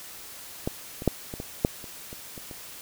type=clicks; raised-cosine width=2 ms; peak=-13 / -22 / -6 / -21 / -20 / -6 / -28 / -26 / -27 / -27 dBFS; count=10; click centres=0.675 / 1.021 / 1.077 / 1.339 / 1.401 / 1.649 / 1.842 / 2.129 / 2.378 / 2.512 s; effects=white hiss -43 dBFS RMS until 2.81 s